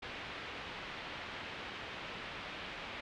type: low-pass noise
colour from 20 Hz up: white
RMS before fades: -45 dBFS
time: 0.02-3.01 s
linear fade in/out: 10 ms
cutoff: 3200 Hz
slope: 24 dB/octave
effects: none